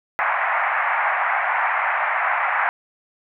pink band-pass noise, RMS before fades -21 dBFS, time 0.19-2.69 s, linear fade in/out 0 ms, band 710 to 2200 Hz, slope 48 dB/octave, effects none

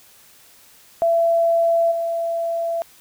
sine tone with level steps, 671 Hz, E5, 31 cents sharp, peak -14 / -20 dBFS, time 1.02-2.82 s, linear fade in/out 0 ms, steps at 1.91 s, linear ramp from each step 10 ms, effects white hiss -50 dBFS RMS until 3 s

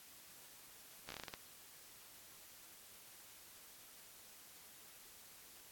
slowing click train, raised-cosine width 0.2 ms, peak -28 dBFS, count 9, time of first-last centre 1.09-1.339 s, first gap 14 ms, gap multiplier 1.22, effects white hiss -59 dBFS RMS until 5.71 s + AAC 64 kbps

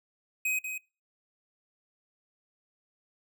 square tone with echo, 2520 Hz, D#7, 21 cents sharp, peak -27 dBFS, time 0.45-0.59 s, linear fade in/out 5 ms, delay 190 ms, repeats 1, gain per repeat -7 dB, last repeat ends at 0.78 s, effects noise-tail reverb RT60 0.3 s tail -24 dB re dry

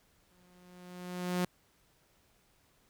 sawtooth tone with exponential growth, 179.5 Hz, F3, 48 cents sharp, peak -24 dBFS, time 0.3-1.45 s, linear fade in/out 5 ms, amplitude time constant 250 ms, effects pink hiss -69 dBFS RMS until 2.89 s

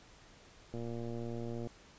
click train, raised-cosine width 2 ms, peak -29 dBFS, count 110, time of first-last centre 0.74-1.672 s, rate 117 Hz, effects pink hiss -59 dBFS RMS until 1.98 s + resampled to 16000 Hz

